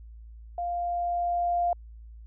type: tone with level ramp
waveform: sine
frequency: 698.5 Hz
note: F5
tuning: in tune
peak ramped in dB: -28 to -22 dBFS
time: 0.58-1.73 s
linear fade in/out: 2 ms
effects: added 56 Hz sine -43 dBFS peak until 2.26 s